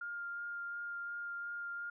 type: tone with vibrato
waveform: sine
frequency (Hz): 1405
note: F6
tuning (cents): +10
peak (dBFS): -39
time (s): 0.01-1.9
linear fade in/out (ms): 5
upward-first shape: sine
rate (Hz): 2.8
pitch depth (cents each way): 10
effects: none